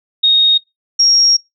sine tone pair in turn, 3729 / 5586 Hz, A#7 / F8, 0 / -1 cents, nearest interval perfect fifth, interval 699 cents, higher second, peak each -7 dBFS, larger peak neither, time 0.23-0.58 / 0.99-1.37 s, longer second, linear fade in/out 10 ms, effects noise-tail reverb RT60 0.2 s tail -26 dB re dry

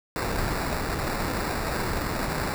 pink noise with sample-and-hold, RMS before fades -28 dBFS, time 0.16-2.54 s, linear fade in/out 0 ms, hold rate 3150 Hz, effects none

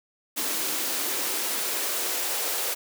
white noise with high-pass filter sweep, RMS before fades -28 dBFS, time 0.36-2.75 s, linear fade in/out 20 ms, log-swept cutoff 270 to 470 Hz, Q 2, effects none

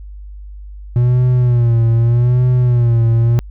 triangle tone with vibrato, 120 Hz, B2, 49 cents flat, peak -7 dBFS, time 0.96-3.39 s, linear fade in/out 0 ms, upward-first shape sine, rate 0.82 Hz, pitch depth 78 cents each way, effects added 50 Hz sine -29 dBFS peak until 3.5 s

